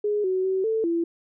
sine tone with pitch steps, 416.3 / 373.6 / 379.3 / 443.6 / 336.8 Hz, G#4 / F#4 / F#4 / A4 / E4, +4 / +17 / +43 / +14 / +37 cents, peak -21 dBFS, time 0.04-1.04 s, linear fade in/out 5 ms, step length 200 ms, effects none

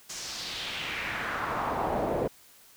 brown noise with band-pass filter sweep, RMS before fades -32 dBFS, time 0.09-2.28 s, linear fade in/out 10 ms, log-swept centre 6800 to 480 Hz, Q 2.3, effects white hiss -56 dBFS RMS until 2.76 s

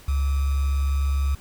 sine tone with sample-and-hold, 69.3 Hz, C#2, in tune, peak -19 dBFS, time 0.08-1.35 s, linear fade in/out 5 ms, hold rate 1225 Hz, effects pink hiss -49 dBFS RMS until 1.4 s

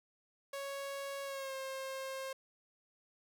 sawtooth tone with pitch glide, 554.4 to 532.7 Hz, C#5 to C5, 0 to +31 cents, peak -36 dBFS, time 0.53-2.33 s, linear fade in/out 5 ms, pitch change -69 cents, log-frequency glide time 1.24-1.54 s, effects none

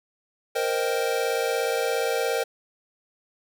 square chord, C minor seventh, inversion third, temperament equal, 466.2 / 523.3 / 622.3 / 784 Hz, Bb4 / C5 / Eb5 / G5, 0 / 0 / 0 / 0 cents, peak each -27 / -29 / -32 / -32 dBFS, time 0.55-2.44 s, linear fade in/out 10 ms, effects none

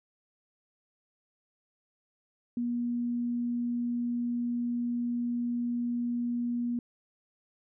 sine tone, 240 Hz, B3, 49 cents flat, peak -28 dBFS, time 2.57-6.79 s, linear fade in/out 2 ms, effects none

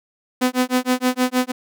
sawtooth tone with tremolo, 252.6 Hz, B3, 39 cents sharp, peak -10 dBFS, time 0.41-1.52 s, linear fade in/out 10 ms, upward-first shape sine, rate 6.4 Hz, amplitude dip 100%, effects none

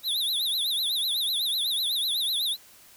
square tone with vibrato, 3706 Hz, A#7, 11 cents flat, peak -25 dBFS, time 0.03-2.57 s, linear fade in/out 50 ms, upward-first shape triangle, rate 8 Hz, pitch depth 200 cents each way, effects white hiss -53 dBFS RMS until 2.96 s

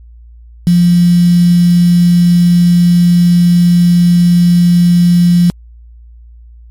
sine tone with quantisation, 174.61 Hz, F3, in tune, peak -4 dBFS, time 0.67-5.5 s, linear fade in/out 0 ms, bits 4, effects added 58 Hz sine -33 dBFS peak until 6.7 s + MP3 64 kbps

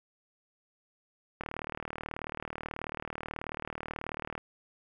click train, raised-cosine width 0.5 ms, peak -21 dBFS, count 115, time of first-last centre 1.41-4.379 s, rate 38.4 Hz, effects 10-bit

